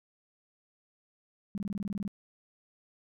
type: tone bursts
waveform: sine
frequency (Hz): 200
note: G3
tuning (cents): +35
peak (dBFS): -32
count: 11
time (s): 1.55-2.078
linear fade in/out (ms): 0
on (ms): 28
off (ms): 22
effects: none